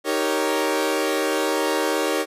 sawtooth chord, Eb dominant seventh, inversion none, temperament equal with one note detuned, 311.1 / 388.4 / 466.2 / 554.4 Hz, Eb4 / G4 / Bb4 / Db5, 0 / -16 / 0 / 0 cents, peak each -22 dBFS, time 0.04-2.26 s, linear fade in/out 50 ms, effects resampled to 32000 Hz

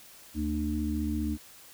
harmonic tone, 75.2 Hz, D2, 42 cents sharp, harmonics 1 / 3 / 4, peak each -32 / -32 / -32 dBFS, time 0.34-1.38 s, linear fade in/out 50 ms, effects white hiss -52 dBFS RMS until 1.73 s

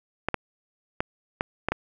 clicks, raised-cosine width 0.5 ms, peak -9 dBFS, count 6, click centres 0.286 / 0.343 / 1.005 / 1.409 / 1.686 / 1.72 s, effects none

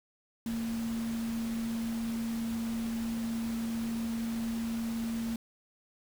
sine tone in noise, 228.8 Hz, A#3, 32 cents flat, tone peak -31 dBFS, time 0.46-5.36 s, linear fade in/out 2 ms, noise pink, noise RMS -45 dBFS, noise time 0.46-5.36 s, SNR +11 dB, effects none

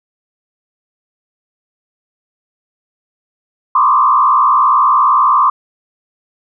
sine tone with frequency modulation, 1108.7 Hz, C#6, in tune, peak -7 dBFS, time 3.75-5.5 s, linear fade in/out 5 ms, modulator 60.1 Hz, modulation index 1.8, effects none

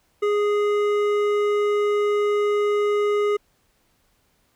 sine tone with hard clipping, 414.2 Hz, G#4, 5 cents flat, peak -20 dBFS, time 0.22-3.37 s, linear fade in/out 10 ms, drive 11 dB, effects pink hiss -65 dBFS RMS until 4.55 s

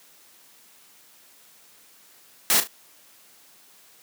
white noise with echo, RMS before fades -19 dBFS, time 2.5-2.6 s, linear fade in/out 0 ms, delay 36 ms, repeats 2, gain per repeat -10 dB, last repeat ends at 2.672 s, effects white hiss -54 dBFS RMS until 4.02 s + high-pass 150 Hz 12 dB/octave

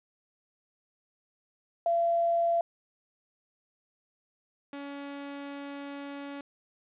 sine / sawtooth tone pair in turn, 680 / 282.3 Hz, F5 / C#4, -46 / +32 cents, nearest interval octave + minor third, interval 1522 cents, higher first, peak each -23 / -34 dBFS, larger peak first, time 1.86-2.61 / 4.73-6.41 s, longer second, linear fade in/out 2 ms, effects resampled to 8000 Hz + 10-bit

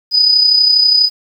sine tone with amplitude modulation, 4978 Hz, D#8, in tune, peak -5 dBFS, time 0.11-1.1 s, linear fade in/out 50 ms, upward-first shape sine, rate 32.3 Hz, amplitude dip 50%, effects 7-bit

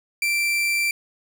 40% pulse tone, 2349 Hz, D7, in tune, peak -19 dBFS, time 0.22-0.91 s, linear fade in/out 2 ms, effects 8-bit

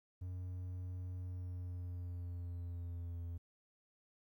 triangle tone with pitch glide, 90.6 to 85.61 Hz, F#2 to F2, -36 to -34 cents, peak -39 dBFS, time 0.21-3.38 s, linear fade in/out 10 ms, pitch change -98 cents, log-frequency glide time 1.15-3.21 s, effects 13-bit

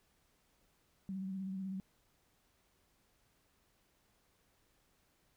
sine tone with vibrato, 190.8 Hz, G3, 47 cents flat, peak -38 dBFS, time 1.09-1.8 s, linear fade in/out 0 ms, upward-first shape sine, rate 16 Hz, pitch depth 36 cents each way, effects pink hiss -74 dBFS RMS until 5.36 s

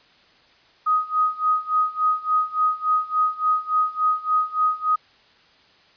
sine tone with tremolo, 1252 Hz, D#6, 10 cents sharp, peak -15 dBFS, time 0.86-4.96 s, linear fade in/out 10 ms, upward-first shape sine, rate 3.5 Hz, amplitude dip 90%, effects white hiss -55 dBFS RMS until 5.96 s + resampled to 11025 Hz

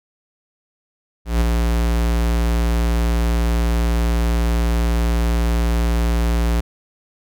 square tone with ADSR envelope, 58 Hz, A#1, 8 cents flat, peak -13 dBFS, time 1.25-6.61 s, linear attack 160 ms, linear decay 12 ms, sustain -3 dB, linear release 11 ms, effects none

